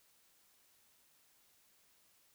silence, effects white hiss -70 dBFS RMS until 2.34 s

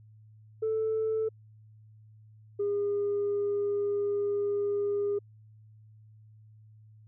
sine tone pair in turn, 440 / 406.9 Hz, A4 / G#4, 0 / -35 cents, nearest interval minor second, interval 135 cents, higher first, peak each -25 dBFS, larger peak neither, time 0.62-1.29 / 2.59-5.19 s, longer second, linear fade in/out 10 ms, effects tanh soft clip ceiling -23 dBFS + added 108 Hz sine -52 dBFS peak until 7.07 s

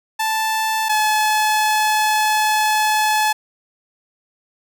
sawtooth tone pair in turn, 879 / 857.9 Hz, A5 / A5, -2 / -44 cents, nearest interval unison, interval 42 cents, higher first, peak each -14 / -11 dBFS, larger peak second, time 0.19-0.89 / 0.89-3.33 s, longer second, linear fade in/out 10 ms, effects none

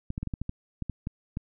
clicks, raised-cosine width 5 ms, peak -19 dBFS, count 11, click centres 0.104 / 0.179 / 0.23 / 0.273 / 0.338 / 0.416 / 0.494 / 0.823 / 0.897 / 1.071 / 1.371 s, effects none

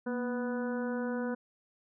harmonic tone with a mistuned harmonic, 247.2 Hz, B3, 2 cents sharp, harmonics 1 / 2 / 3 / 4 / 5 / 6 / 7, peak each -33 / -36 / -47 / -45 / -51 / -43 / -55 dBFS, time 0.06-1.35 s, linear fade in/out 10 ms, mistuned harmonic 1, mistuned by -63 cents, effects none

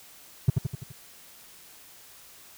triangle tone with echo, 130.81 Hz, C3, in tune, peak -11 dBFS, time 0.48-0.5 s, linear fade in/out 5 ms, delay 84 ms, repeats 5, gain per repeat -5 dB, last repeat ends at 0.92 s, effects tanh soft clip ceiling -8 dBFS + white hiss -51 dBFS RMS until 2.57 s

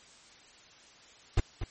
brown noise with echo, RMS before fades -22 dBFS, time 1.37-1.4 s, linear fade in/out 5 ms, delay 240 ms, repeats 1, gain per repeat -10 dB, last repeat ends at 1.64 s, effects white hiss -56 dBFS RMS until 1.7 s + MP3 32 kbps

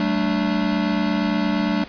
square chord, G suspended second, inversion none, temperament equal with one note detuned, 191.3 / 220 / 293.7 Hz, G3 / A3 / D4, -42 / 0 / 0 cents, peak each -24 dBFS, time 0-1.84 s, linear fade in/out 2 ms, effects pink hiss -40 dBFS RMS until 1.88 s + resampled to 11025 Hz

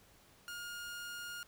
sawtooth tone, 1420 Hz, F6, 28 cents sharp, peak -39 dBFS, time 0.48-1.43 s, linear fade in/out 0 ms, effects pink hiss -64 dBFS RMS until 1.47 s

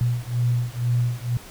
sine beating tone pair, 119.9 / 122 Hz, A#2 / B2, +49 / -21 cents, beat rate 2.1 Hz, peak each -23 / -23 dBFS, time 0.01-1.37 s, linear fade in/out 0 ms, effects pink hiss -43 dBFS RMS until 1.5 s

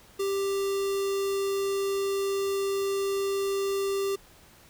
square tone with notch filter, 393.8 Hz, G4, 8 cents sharp, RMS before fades -28 dBFS, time 0.19-4.16 s, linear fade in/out 10 ms, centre 1700 Hz, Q 1.3, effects pink hiss -55 dBFS RMS until 4.69 s

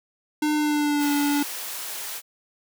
square tone with pitch glide, 301.7 to 288.7 Hz, D4 to D4, +47 to -30 cents, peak -21 dBFS, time 0.42-1.43 s, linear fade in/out 5 ms, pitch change -77 cents, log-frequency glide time 0.54-1.12 s
white high-pass noise, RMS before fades -33 dBFS, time 0.98-2.22 s, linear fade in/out 50 ms, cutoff 490 Hz, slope 12 dB/octave
effects none

